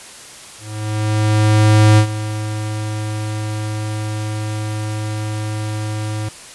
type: tone with ADSR envelope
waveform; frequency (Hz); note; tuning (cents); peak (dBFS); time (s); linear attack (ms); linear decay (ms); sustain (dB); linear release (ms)
square; 107.1; A2; -46; -7; 0.58-6.29; 1400; 83; -14; 6
effects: white hiss -37 dBFS RMS until 6.54 s + resampled to 24000 Hz